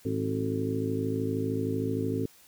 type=harmonic tone with a mistuned harmonic; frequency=53.1 Hz; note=G#1; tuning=39 cents sharp; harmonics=2 / 3 / 4 / 5 / 6 / 7 / 8; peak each=-33 / -38 / -41 / -31 / -42 / -35 / -34 dBFS; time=0.05-2.26 s; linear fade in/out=5 ms; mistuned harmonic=8; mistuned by=+69 cents; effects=white hiss -57 dBFS RMS until 2.47 s